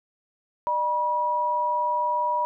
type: tone pair together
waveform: sine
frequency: 604.1 / 967 Hz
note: D5 / B5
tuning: +49 / -37 cents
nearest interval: minor sixth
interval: 814 cents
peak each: -30 / -22 dBFS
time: 0.67-2.45 s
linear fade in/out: 0 ms
effects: none